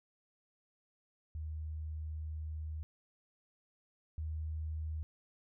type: tone pair in turn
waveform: sine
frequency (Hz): 77.78 / 78.28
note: D#2 / D#2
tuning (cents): 0 / +11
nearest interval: unison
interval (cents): 11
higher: second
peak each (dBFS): -38 / -36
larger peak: second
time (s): 1.35-2.83 / 4.18-5.03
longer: first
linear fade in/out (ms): 0
effects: none